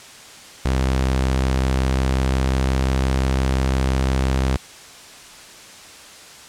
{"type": "tone with pitch glide", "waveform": "sawtooth", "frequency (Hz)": [65.41, 65.79], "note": ["C2", "C2"], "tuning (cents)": [0, 10], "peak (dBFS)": -13, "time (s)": [0.65, 4.57], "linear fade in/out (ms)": 5, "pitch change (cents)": 10, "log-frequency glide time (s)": [1.52, 2.87], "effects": ["white hiss -41 dBFS RMS until 6.48 s", "low-pass 8000 Hz 12 dB/octave"]}